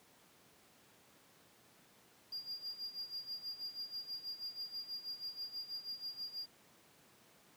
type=tone with tremolo; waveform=triangle; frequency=4807 Hz; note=D8; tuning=39 cents sharp; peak=-38 dBFS; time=2.32-6.46 s; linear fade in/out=5 ms; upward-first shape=sine; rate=6.2 Hz; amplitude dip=80%; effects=pink hiss -65 dBFS RMS until 7.56 s + high-pass 150 Hz 12 dB/octave